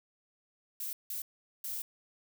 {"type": "noise bursts at uneven times", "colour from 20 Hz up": "violet", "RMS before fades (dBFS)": -38, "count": 3, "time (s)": [[0.8, 0.93], [1.1, 1.22], [1.64, 1.82]], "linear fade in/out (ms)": 2, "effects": []}